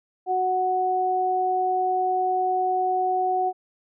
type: tone pair together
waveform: sine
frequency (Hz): 370 / 740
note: F#4 / F#5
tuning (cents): 0 / 0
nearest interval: octave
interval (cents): 1200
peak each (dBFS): -27 / -21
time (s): 0.26-3.53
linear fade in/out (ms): 50
effects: none